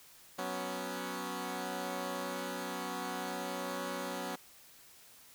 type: chord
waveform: 10% pulse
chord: F# suspended fourth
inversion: none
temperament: equal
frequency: 185 / 246.9 / 277.2 Hz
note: F#3 / B3 / C#4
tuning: 0 / 0 / 0 cents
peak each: -33 dBFS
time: 0.38-4.36 s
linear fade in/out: 10 ms
effects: white hiss -58 dBFS RMS until 5.34 s